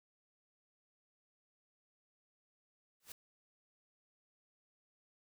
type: noise with exponential growth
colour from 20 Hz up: white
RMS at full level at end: -44 dBFS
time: 3-3.12 s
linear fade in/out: 2 ms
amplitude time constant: 24 ms
effects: none